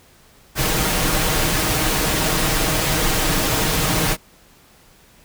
pink noise with comb filter, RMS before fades -19 dBFS, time 0.55-4.17 s, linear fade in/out 50 ms, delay 6.4 ms, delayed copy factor +0.5, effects pink hiss -51 dBFS RMS until 5.24 s

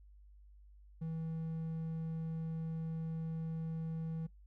triangle tone, 161.9 Hz, E3, 31 cents flat, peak -35 dBFS, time 1.01-4.27 s, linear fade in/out 10 ms, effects noise-tail reverb RT60 0.2 s tail -26 dB re dry + added 50 Hz sine -56 dBFS peak until 4.46 s

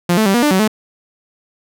sawtooth tone with pitch steps, 174.8 / 218.4 / 194.6 / 239.3 / 296.6 / 188.4 / 215.6 Hz, F3 / A3 / G3 / A#3 / D4 / F#3 / A3, +2 / -13 / -12 / +46 / +17 / +32 / -35 cents, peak -7 dBFS, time 0.09-0.678 s, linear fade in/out 5 ms, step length 84 ms, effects none

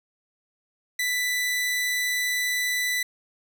sawtooth tone, 1985 Hz, B6, 8 cents sharp, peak -20 dBFS, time 0.99-3.03 s, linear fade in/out 5 ms, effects none

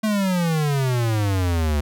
square exponential sweep, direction down, 220.2 to 71.6 Hz, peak -19 dBFS, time 0.03-1.81 s, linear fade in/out 10 ms, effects none

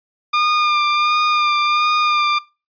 sawtooth tone with vibrato, 1206 Hz, D6, 46 cents sharp, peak -10 dBFS, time 0.33-2.39 s, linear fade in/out 10 ms, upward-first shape sine, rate 1.4 Hz, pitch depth 25 cents each way, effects noise-tail reverb RT60 0.3 s tail -23 dB re dry + resampled to 11025 Hz

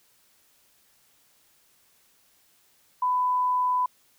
sine tone, 999 Hz, B5, 20 cents sharp, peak -21 dBFS, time 3.02-3.86 s, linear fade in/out 5 ms, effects white hiss -63 dBFS RMS until 4.18 s

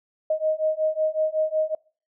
sine beating tone pair, 622.3 / 627.7 Hz, D#5 / D#5, 0 / +15 cents, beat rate 5.4 Hz, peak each -24 dBFS, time 0.3-1.75 s, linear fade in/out 5 ms, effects noise-tail reverb RT60 0.4 s tail -25 dB re dry

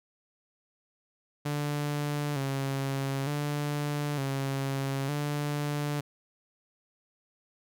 sawtooth tone with vibrato, 141.5 Hz, C#3, 36 cents sharp, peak -25 dBFS, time 1.45-6.01 s, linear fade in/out 10 ms, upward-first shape square, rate 0.55 Hz, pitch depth 60 cents each way, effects none

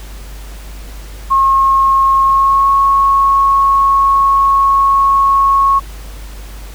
sine tone with pitch glide, 1081 to 1098.6 Hz, C#6 to C#6, -44 to -16 cents, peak -7 dBFS, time 1.3-5.8 s, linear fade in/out 20 ms, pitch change +28 cents, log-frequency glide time 2.25-2.69 s, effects added 50 Hz sine -27 dBFS peak until 6.74 s + pink hiss -37 dBFS RMS until 6.74 s

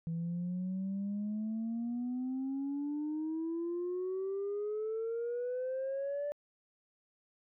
sine exponential sweep, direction up, 163.8 to 587.3 Hz, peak -32 dBFS, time 0.07-6.32 s, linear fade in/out 0 ms, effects tanh soft clip ceiling -31 dBFS

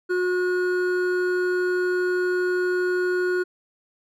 triangle tone pair together, 362.5 / 1450 Hz, F#4 / F#6, -35 / -35 cents, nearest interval 2 octaves, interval 2400 cents, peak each -19 / -26 dBFS, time 0.09-3.44 s, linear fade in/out 20 ms, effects none

